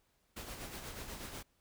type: noise with tremolo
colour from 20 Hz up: pink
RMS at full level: -44 dBFS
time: 0.36-1.43 s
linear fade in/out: 10 ms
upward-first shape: sine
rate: 8.2 Hz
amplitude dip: 45%
effects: pink hiss -75 dBFS RMS until 1.6 s